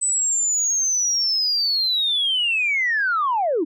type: linear sweep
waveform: sine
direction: down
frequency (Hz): 8060 to 273.9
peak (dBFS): -17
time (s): 0.01-3.65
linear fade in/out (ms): 20
effects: tanh soft clip ceiling -13 dBFS